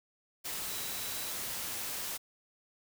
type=tone in noise; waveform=sine; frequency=3923 Hz; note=B7; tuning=12 cents flat; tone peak=-47 dBFS; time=0.67-1.32 s; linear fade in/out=20 ms; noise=white; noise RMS=-38 dBFS; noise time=0.44-2.18 s; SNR=-12 dB; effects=none